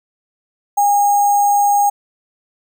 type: tone with sample-and-hold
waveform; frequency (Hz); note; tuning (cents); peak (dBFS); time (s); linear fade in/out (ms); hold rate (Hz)
sine; 813; G#5; -37; -10; 0.77-1.9; 10; 7350
effects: none